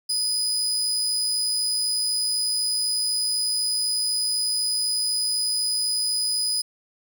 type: tone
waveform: 30% pulse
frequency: 4978 Hz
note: D#8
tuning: in tune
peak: -19 dBFS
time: 0.09-6.62 s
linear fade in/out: 10 ms
effects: none